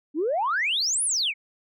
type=exponential two-way sweep; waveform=sine; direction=up then down; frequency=279.1 to 10780 to 2128 Hz; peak=-21 dBFS; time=0.14-1.34 s; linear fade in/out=50 ms; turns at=1.04 s; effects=tanh soft clip ceiling -17 dBFS